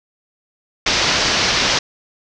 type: low-pass noise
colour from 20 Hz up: white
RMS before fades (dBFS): -17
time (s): 0.86-1.79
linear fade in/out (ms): 5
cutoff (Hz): 5900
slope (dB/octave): 48
effects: none